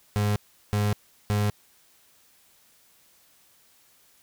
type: tone bursts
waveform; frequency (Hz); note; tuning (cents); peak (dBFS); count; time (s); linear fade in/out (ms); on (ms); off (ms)
35% pulse; 103.83; G#2; 0; -20; 3; 0.16-1.5; 0; 200; 370
effects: white hiss -60 dBFS RMS until 4.22 s